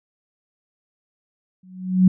sine tone with exponential growth, 185 Hz, F#3, in tune, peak -7 dBFS, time 1.63-2.08 s, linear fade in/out 5 ms, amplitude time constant 97 ms, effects none

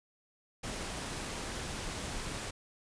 pink noise, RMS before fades -39 dBFS, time 0.63-2.51 s, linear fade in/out 10 ms, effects resampled to 22050 Hz

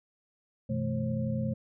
sine tone cluster, 94.8 / 125.9 / 163.5 / 217.3 / 535 Hz, F#2 / B2 / E3 / A3 / C5, +43 / +34 / -14 / -21 / +38 cents, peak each -39 / -32 / -38 / -32 / -38 dBFS, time 0.69-1.54 s, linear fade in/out 10 ms, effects none

